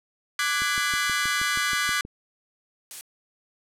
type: chord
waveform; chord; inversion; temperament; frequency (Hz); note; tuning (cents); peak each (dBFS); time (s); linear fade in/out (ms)
sawtooth; G# half-diminished seventh; second; equal with one note detuned; 1174.7 / 1480 / 1661.2 / 2017; D6 / F#6 / G#6 / B6; 0 / 0 / 0 / +36; -25; 0.39-2.01; 2
type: click train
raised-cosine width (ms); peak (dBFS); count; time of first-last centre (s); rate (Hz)
3; -26; 10; 0.62-2.051; 6.29
type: noise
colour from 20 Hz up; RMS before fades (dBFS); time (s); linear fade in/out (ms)
blue; -35; 2.91-3.01; 0
effects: low-pass 11000 Hz 12 dB/octave